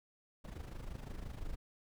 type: noise with amplitude modulation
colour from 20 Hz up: brown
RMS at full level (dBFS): -41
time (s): 0.44-1.56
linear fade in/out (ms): 10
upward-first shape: sine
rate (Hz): 25.7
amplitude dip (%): 70
effects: none

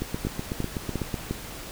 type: two click trains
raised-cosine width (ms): 3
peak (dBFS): -15 / -14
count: 10 / 4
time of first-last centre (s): 0.02-1.142 / 0.25-1.31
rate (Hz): 8.02 / 2.83
effects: pink hiss -39 dBFS RMS until 1.71 s

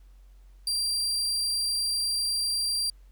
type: tone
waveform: 35% pulse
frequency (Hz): 4732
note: D8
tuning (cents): +12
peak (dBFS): -24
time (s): 0.67-2.9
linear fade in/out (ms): 2
effects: added 46 Hz sine -49 dBFS peak until 3.11 s + pink hiss -69 dBFS RMS until 3.11 s

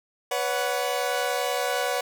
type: chord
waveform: sawtooth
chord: B suspended second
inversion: none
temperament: equal with one note detuned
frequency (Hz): 493.9 / 564.4 / 740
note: B4 / C#5 / F#5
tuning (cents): 0 / +31 / 0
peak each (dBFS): -25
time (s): 0.31-2.01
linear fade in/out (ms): 5
effects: none

